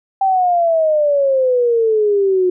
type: exponential sweep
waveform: sine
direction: down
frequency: 784 to 360 Hz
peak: -11 dBFS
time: 0.21-2.5 s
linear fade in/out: 5 ms
effects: none